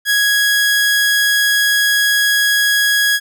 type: tone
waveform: sawtooth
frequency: 1661.2 Hz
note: G#6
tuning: in tune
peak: -8 dBFS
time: 0.05-3.2 s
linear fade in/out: 50 ms
effects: none